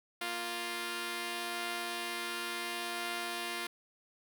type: tone pair together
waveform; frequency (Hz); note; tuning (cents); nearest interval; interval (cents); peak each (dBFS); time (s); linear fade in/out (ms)
5% pulse; 233.1 / 349.3; A#3 / F4; 0 / 0; perfect fifth; 700; -32 / -25; 0.21-3.67; 5
effects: none